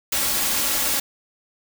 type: noise with comb filter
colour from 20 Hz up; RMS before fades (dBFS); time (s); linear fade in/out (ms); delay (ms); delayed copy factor
white; -22; 0.12-1; 5; 3.6; +0.5
effects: none